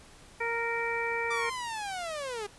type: harmonic tone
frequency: 464.5 Hz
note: A#4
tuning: 6 cents flat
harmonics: 1 / 2 / 3 / 4 / 5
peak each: -34 / -35 / -39 / -35 / -34 dBFS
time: 0.4-1.5 s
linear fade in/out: 10 ms
type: linear sweep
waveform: sawtooth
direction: down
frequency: 1185 to 396.2 Hz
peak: -30 dBFS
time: 1.3-2.47 s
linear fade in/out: 10 ms
effects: pink hiss -54 dBFS RMS until 2.58 s + resampled to 24000 Hz